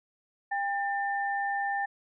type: tone pair together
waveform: sine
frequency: 800 / 1791.3 Hz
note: G5 / A6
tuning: +35 / +31 cents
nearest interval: octave + major second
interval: 1396 cents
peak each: -29 / -32 dBFS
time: 0.51-1.86 s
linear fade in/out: 10 ms
effects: none